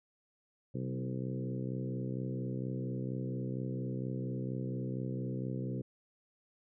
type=harmonic tone with a mistuned harmonic; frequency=64.3 Hz; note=C2; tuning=30 cents flat; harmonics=2 / 3 / 4 / 5 / 6 / 7 / 8; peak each=-37 / -41 / -43 / -45 / -47 / -48 / -49 dBFS; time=0.74-5.82 s; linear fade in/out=10 ms; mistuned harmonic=3; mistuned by=-19 cents; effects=none